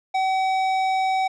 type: tone with tanh clipping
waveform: triangle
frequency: 760 Hz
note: F#5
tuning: 46 cents sharp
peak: -21 dBFS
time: 0.14-1.28 s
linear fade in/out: 10 ms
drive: 17 dB
effects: none